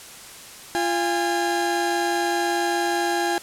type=tone pair together; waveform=30% pulse; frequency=345.2 / 815 Hz; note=F4 / G#5; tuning=-20 / -33 cents; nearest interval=octave + minor third; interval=1487 cents; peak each=-21 dBFS; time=0.75-3.38 s; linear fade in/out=0 ms; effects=white hiss -41 dBFS RMS until 3.42 s + low-pass 11000 Hz 12 dB/octave